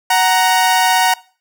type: tone pair together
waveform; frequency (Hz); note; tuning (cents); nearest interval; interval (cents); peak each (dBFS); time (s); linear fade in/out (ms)
sawtooth; 744.1 / 934; F#5 / A#5; +10 / +3; major third; 393; -10; 0.1-1.14; 5
effects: noise-tail reverb RT60 0.4 s tail -21 dB re dry